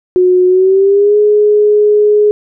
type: tone with pitch glide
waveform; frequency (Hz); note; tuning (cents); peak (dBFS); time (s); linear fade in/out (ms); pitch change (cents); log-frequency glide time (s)
sine; 364.5 to 418.7; F#4 to G#4; -26 to +14; -5; 0.16-2.31; 0; +240; 0.47-1.17
effects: none